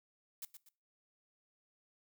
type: noise with echo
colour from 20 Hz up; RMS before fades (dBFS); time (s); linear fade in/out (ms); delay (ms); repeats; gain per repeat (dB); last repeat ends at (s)
blue; -44; 0.42-0.45; 2; 120; 2; -9; 0.69
effects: noise-tail reverb RT60 0.3 s tail -20 dB re dry